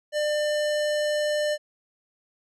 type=tone with low-pass filter; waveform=square; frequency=598 Hz; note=D5; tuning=31 cents sharp; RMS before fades=-25 dBFS; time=0.12-1.58 s; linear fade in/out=50 ms; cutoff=7700 Hz; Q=0.88; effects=none